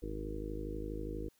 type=harmonic tone with a mistuned harmonic; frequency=52.3 Hz; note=G#1; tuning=13 cents sharp; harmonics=1 / 2 / 3 / 4 / 5 / 6 / 7 / 8 / 9; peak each=-41 / -49 / -50 / -51 / -51 / -44 / -47 / -50 / -46 dBFS; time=0.02-1.29 s; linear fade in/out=10 ms; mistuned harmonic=1; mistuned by=-76 cents; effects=white hiss -72 dBFS RMS until 1.39 s